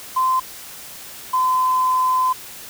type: tone pair in turn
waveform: triangle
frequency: 1034 / 1022.7 Hz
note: C6 / C6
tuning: -21 / -40 cents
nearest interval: unison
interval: 19 cents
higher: first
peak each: -11 dBFS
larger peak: neither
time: 0.16-0.4 / 1.33-2.33 s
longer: second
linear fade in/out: 10 ms
effects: tanh soft clip ceiling -13 dBFS + white hiss -37 dBFS RMS until 2.69 s